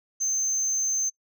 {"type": "tone", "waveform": "sine", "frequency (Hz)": 6260, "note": "G8", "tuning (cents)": -3, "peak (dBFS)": -21, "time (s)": [0.2, 1.1], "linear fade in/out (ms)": 20, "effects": ["noise-tail reverb RT60 0.1 s tail -22 dB re dry", "tanh soft clip ceiling -22 dBFS"]}